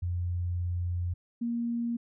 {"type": "tone pair in turn", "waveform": "sine", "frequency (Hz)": [88.1, 235.2], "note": ["F2", "A#3"], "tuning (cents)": [16, 16], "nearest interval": "octave + perfect fourth", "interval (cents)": 1700, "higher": "second", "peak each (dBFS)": -28, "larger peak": "neither", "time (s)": [[0.02, 1.14], [1.41, 1.97]], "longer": "first", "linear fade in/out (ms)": 10, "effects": []}